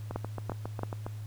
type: two click trains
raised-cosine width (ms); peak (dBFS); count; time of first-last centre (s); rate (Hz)
1; -22 / -18; 8 / 3; 0.11-1.065 / 0.16-0.833; 7.33 / 2.97
effects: added 106 Hz sine -37 dBFS peak until 1.26 s + pink hiss -57 dBFS RMS until 1.26 s